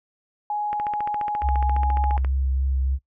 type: tone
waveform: sine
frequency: 835 Hz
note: G#5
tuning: 9 cents sharp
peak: -23 dBFS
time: 0.5-2.17 s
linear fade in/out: 2 ms
type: click train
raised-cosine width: 0.5 ms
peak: -18 dBFS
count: 23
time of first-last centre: 0.73-2.247 s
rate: 14.5 Hz
type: tone with vibrato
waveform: sine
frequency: 66.5 Hz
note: C2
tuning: 29 cents sharp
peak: -20 dBFS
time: 1.41-2.99 s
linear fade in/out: 50 ms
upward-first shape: triangle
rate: 3.4 Hz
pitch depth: 21 cents each way
effects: noise-tail reverb RT60 0.1 s tail -18 dB re dry